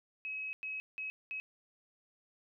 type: tone bursts at uneven times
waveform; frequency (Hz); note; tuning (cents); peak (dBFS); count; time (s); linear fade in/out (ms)
sine; 2557; D#7; +47; -37; 4; 0.25-0.53 / 0.63-0.8 / 0.98-1.1 / 1.31-1.4; 0
effects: none